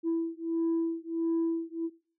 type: beating tone pair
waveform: sine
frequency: 330 / 331.5 Hz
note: E4 / E4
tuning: +2 / +10 cents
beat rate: 1.5 Hz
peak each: -29 / -29 dBFS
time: 0.03-1.9 s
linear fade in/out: 50 ms
effects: noise-tail reverb RT60 0.4 s tail -19 dB re dry + tanh soft clip ceiling -23 dBFS